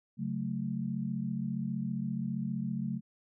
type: chord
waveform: sine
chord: F# minor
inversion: second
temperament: equal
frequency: 138.59 / 185 / 220 Hz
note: C#3 / F#3 / A3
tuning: 0 / 0 / 0 cents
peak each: -37 / -36 / -35 dBFS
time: 0.17-3.01 s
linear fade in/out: 50 ms
effects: none